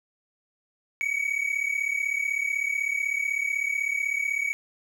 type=tone pair together; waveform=triangle; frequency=2239 / 2275 Hz; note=C#7 / C#7; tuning=+17 / +44 cents; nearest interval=unison; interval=27 cents; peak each=-26 / -26 dBFS; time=1.01-4.53 s; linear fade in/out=0 ms; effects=none